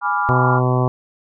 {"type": "chord", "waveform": "sine", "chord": "G# diminished seventh", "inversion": "none", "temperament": "equal", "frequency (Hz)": [830.6, 987.8, 1174.7, 1396.9], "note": ["G#5", "B5", "D6", "F6"], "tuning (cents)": [0, 0, 0, 0], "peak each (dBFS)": -22, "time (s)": [0.01, 0.61], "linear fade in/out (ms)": 50}
{"type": "harmonic tone", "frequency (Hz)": 126.3, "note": "B2", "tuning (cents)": 39, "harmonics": [1, 2, 3, 4, 5, 6, 7, 8, 9], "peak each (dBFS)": [-16, -24, -23, -27, -26, -28, -29, -27, -28], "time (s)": [0.29, 0.88], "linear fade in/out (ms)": 0}
{"effects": []}